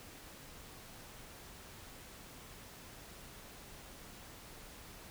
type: silence
effects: pink hiss -53 dBFS RMS until 5.1 s